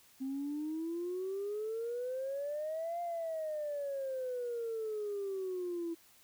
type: exponential two-way sweep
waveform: sine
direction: up then down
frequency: 261.6 to 698.5 to 330.9 Hz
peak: -34 dBFS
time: 0.2-5.95 s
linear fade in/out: 20 ms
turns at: 3.01 s
effects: tanh soft clip ceiling -31 dBFS + white hiss -63 dBFS RMS until 6.23 s